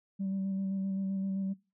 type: tone with vibrato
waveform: sine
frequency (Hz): 193.3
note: G3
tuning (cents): -24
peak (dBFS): -29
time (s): 0.19-1.54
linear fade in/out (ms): 20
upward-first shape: square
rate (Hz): 7.7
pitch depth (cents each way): 16
effects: noise-tail reverb RT60 0.3 s tail -22 dB re dry + tanh soft clip ceiling -28 dBFS